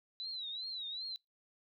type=tone with vibrato; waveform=sine; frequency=3943 Hz; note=B7; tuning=4 cents flat; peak=-39 dBFS; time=0.2-1.16 s; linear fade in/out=0 ms; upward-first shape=triangle; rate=2.6 Hz; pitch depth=150 cents each way; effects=noise-tail reverb RT60 0.2 s tail -25 dB re dry